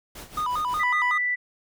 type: noise with tremolo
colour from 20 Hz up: pink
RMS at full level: -39 dBFS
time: 0.15-0.84 s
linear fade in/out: 5 ms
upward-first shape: sine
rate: 5.4 Hz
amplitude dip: 75%
type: tone with vibrato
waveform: triangle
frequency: 1104 Hz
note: C#6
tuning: 7 cents flat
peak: -22 dBFS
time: 0.37-1.18 s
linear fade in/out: 5 ms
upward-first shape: square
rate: 5.4 Hz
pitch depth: 190 cents each way
type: tone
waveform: sine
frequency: 1975.5 Hz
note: B6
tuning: in tune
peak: -22 dBFS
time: 0.79-1.36 s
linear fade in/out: 20 ms
effects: none